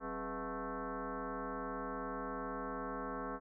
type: tone with frequency modulation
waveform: sine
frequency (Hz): 415.3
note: G#4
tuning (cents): 0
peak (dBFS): -38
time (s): 0-3.4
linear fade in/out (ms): 50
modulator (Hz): 227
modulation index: 4.5
effects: none